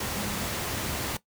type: tone in noise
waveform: sine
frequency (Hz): 205.4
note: G#3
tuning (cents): -19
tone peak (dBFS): -35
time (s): 0.16-0.44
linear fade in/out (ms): 5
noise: pink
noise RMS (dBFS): -31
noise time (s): 0-1.17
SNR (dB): -7
effects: noise-tail reverb RT60 0.1 s tail -17 dB re dry + high-pass 60 Hz 12 dB/octave